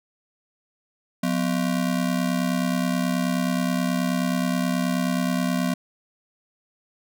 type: ring-modulated tone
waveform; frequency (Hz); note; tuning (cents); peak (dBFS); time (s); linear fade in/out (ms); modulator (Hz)
square; 215.3; A3; -37; -19; 1.23-5.74; 5; 34.7
effects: none